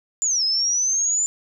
sine linear two-way sweep, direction down then up, 7180 to 5070 to 7150 Hz, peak -18 dBFS, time 0.22-1.26 s, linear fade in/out 0 ms, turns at 0.44 s, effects none

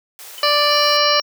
white high-pass noise, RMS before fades -37 dBFS, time 0.19-0.97 s, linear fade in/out 0 ms, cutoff 430 Hz, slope 24 dB/octave
sine tone with exponential decay, 3000 Hz, F#7, 23 cents sharp, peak -28 dBFS, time 0.38-0.48 s, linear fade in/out 0 ms, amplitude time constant 21 ms
harmonic tone, 587.3 Hz, D5, in tune, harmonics 1 / 2 / 3 / 4 / 5 / 7 / 8 / 9, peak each -19 / -18 / -24 / -25 / -22 / -21 / -23 / -24 dBFS, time 0.43-1.2 s, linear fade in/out 2 ms
triangle tone, 5560 Hz, F8, 9 cents flat, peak -23 dBFS, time 0.7-1.22 s, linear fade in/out 20 ms
effects none

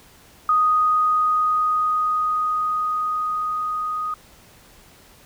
sine tone with level ramp, 1244.5 Hz, D#6, in tune, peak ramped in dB -14 to -23 dBFS, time 0.49-4.14 s, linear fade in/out 2 ms, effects pink hiss -50 dBFS RMS until 5.25 s

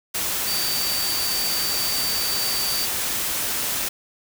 sine tone in noise, 4610 Hz, D8, 33 cents flat, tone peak -25 dBFS, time 0.47-2.86 s, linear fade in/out 10 ms, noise white, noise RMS -25 dBFS, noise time 0.14-3.89 s, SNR -3 dB, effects none

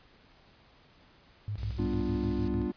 sine tone with tremolo, 104 Hz, G#2, 3 cents sharp, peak -31 dBFS, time 1.48-2.66 s, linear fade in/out 0 ms, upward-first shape square, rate 6.6 Hz, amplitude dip 80%
triangle tone with pitch glide, 62.2 to 66.66 Hz, B1 to C2, +13 to +33 cents, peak -33 dBFS, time 1.57-2.68 s, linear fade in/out 20 ms, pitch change +120 cents, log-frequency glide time 1.8-2.15 s
blue noise, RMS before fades -45 dBFS, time 1.58-2.48 s, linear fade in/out 0 ms
triangle chord, G dominant seventh, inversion none, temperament equal, 196 / 246.9 / 293.7 / 349.2 Hz, G3 / B3 / D4 / F4, 0 / 0 / 0 / 0 cents, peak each -33 dBFS, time 1.78-2.72 s, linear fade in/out 10 ms
effects pink hiss -60 dBFS RMS until 2.76 s + resampled to 11025 Hz

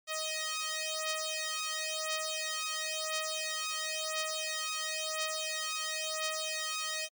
5% pulse beating tone pair, 627 / 627.97 Hz, D#5 / D#5, +13 / +16 cents, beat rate 0.97 Hz, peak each -25 dBFS, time 0.07-7.09 s, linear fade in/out 50 ms, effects MP3 96 kbps

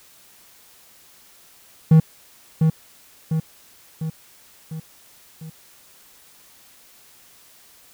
triangle tone with echo, 159.2 Hz, D#3, 40 cents sharp, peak -6 dBFS, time 1.91-2 s, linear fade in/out 5 ms, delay 700 ms, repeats 5, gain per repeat -5 dB, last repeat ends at 5.5 s, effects white hiss -51 dBFS RMS until 7.93 s

